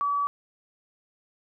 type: tone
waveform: sine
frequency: 1144 Hz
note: D6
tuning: 46 cents flat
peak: -23 dBFS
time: 0.01-0.27 s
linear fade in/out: 0 ms
effects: none